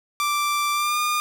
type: tone with pitch glide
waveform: sawtooth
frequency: 1174.7 to 1211.2 Hz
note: D6 to D#6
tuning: 0 to -47 cents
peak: -17 dBFS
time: 0.2-1.2 s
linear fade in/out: 0 ms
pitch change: +53 cents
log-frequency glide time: 0.73-0.98 s
effects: none